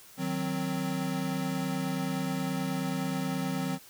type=chord; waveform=square; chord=C diminished; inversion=first; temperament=equal; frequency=155.56 / 185 / 261.6 Hz; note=Eb3 / Gb3 / C4; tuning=0 / 0 / 0 cents; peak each=-36 / -34 / -34 dBFS; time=0.17-3.79 s; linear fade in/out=50 ms; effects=white hiss -53 dBFS RMS until 3.89 s